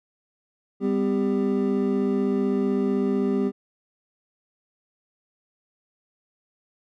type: tone cluster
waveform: triangle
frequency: 198 / 253.8 / 397.2 Hz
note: G3 / B3 / G4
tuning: +18 / +47 / +23 cents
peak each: -23 dBFS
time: 0.8-3.52 s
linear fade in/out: 50 ms
effects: none